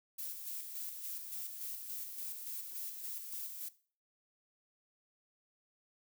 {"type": "noise with tremolo", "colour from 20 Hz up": "violet", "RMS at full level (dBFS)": -42, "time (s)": [0.18, 3.69], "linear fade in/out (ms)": 10, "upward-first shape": "square", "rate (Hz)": 3.5, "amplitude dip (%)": 40, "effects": ["noise-tail reverb RT60 0.4 s tail -17 dB re dry"]}